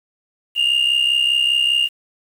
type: tone pair together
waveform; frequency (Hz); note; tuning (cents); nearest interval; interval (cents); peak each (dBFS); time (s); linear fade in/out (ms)
sine; 2800 / 2865; F7 / F7; +4 / +44; unison; 40; -14 / -16; 0.55-1.89; 50
effects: tanh soft clip ceiling -11 dBFS + 7-bit